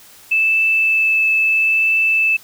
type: tone with vibrato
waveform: sine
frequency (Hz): 2629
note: E7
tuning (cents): -5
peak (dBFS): -12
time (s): 0.31-2.37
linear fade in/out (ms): 10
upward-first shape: triangle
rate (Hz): 0.75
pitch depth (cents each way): 8
effects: white hiss -44 dBFS RMS until 2.43 s